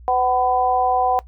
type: tone with amplitude modulation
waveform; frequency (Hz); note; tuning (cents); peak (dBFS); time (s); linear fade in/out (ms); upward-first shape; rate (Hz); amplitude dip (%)
sine; 753; F#5; +30; -11; 0.08-1.19; 0; sine; 249; 90
effects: noise-tail reverb RT60 0.1 s tail -19 dB re dry + added 60 Hz sine -39 dBFS peak until 1.27 s